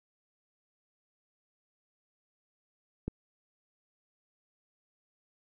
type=click; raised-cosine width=3 ms; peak=-20 dBFS; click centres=3.08 s; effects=none